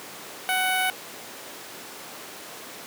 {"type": "tone with notch filter", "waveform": "10% pulse", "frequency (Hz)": 746, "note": "F#5", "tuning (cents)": 14, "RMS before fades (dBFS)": -24, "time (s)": [0.49, 0.9], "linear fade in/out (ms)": 0, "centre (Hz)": 4900, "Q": 0.98, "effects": ["pink hiss -39 dBFS RMS until 2.86 s", "high-pass 300 Hz 12 dB/octave"]}